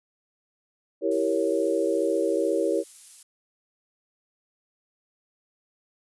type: chord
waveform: sine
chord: E diminished seventh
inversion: none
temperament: equal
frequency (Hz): 329.6 / 392 / 466.2 / 554.4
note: E4 / G4 / Bb4 / Db5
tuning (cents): 0 / 0 / 0 / 0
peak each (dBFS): -27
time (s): 1.01-2.84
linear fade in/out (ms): 50
type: noise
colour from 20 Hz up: violet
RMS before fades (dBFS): -42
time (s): 1.11-3.23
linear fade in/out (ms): 5
effects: resampled to 24000 Hz